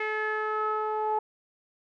sawtooth tone with low-pass filter sweep, 430.5 Hz, A4, 38 cents flat, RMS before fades -29 dBFS, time 0-1.19 s, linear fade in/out 5 ms, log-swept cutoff 2100 to 890 Hz, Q 5.3, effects none

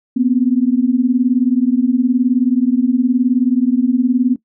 sine beating tone pair, 241.5 / 260.5 Hz, B3 / C4, -39 / -7 cents, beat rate 19 Hz, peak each -14 dBFS, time 0.16-4.36 s, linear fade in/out 10 ms, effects noise-tail reverb RT60 0.1 s tail -19 dB re dry

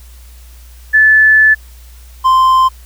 sine / triangle tone pair in turn, 1740 / 1041.8 Hz, A6 / C6, -20 / -8 cents, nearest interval major sixth, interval 888 cents, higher first, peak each -4 dBFS, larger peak neither, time 0.93-1.55 / 2.24-2.69 s, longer first, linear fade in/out 20 ms, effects added 60 Hz sine -34 dBFS peak until 2.85 s + white hiss -45 dBFS RMS until 2.85 s

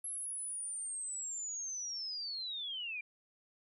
sine linear sweep, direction down, 11175 to 2349 Hz, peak -38 dBFS, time 0.04-3.01 s, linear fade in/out 5 ms, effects none

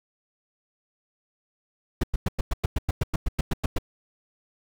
brown noise bursts, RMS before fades -22 dBFS, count 15, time 2.01-3.785 s, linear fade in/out 5 ms, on 25 ms, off 100 ms, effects none

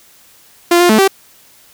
sawtooth tone with pitch steps, 346.5 / 352.3 / 217.4 / 387.9 Hz, F4 / F4 / A3 / G4, -14 / +15 / -21 / -18 cents, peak -3 dBFS, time 0.71-1.078 s, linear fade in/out 5 ms, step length 92 ms, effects white hiss -46 dBFS RMS until 1.73 s

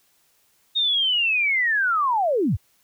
sine linear sweep, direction down, 3729 to 58.3 Hz, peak -18 dBFS, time 0.75-2.57 s, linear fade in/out 20 ms, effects white hiss -63 dBFS RMS until 2.83 s

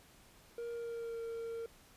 triangle tone with pitch glide, 470 to 459.5 Hz, A#4 to A#4, +14 to -25 cents, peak -37 dBFS, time 0.58-1.66 s, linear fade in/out 2 ms, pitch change -39 cents, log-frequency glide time 0.72-1.21 s, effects pink hiss -62 dBFS RMS until 1.96 s + resampled to 32000 Hz

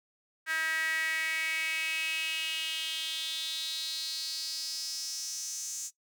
sawtooth tone with high-pass filter sweep, 320 Hz, D#4, 49 cents sharp, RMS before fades -34 dBFS, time 0.46-5.91 s, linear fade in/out 50 ms, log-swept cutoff 1700 to 6700 Hz, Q 5.6, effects noise-tail reverb RT60 0.1 s tail -17 dB re dry

